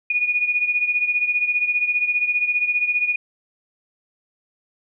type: beating tone pair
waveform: sine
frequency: 2452 / 2467 Hz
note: D#7 / D#7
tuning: -26 / -15 cents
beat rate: 15 Hz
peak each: -19 / -24 dBFS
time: 0.1-3.16 s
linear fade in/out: 5 ms
effects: none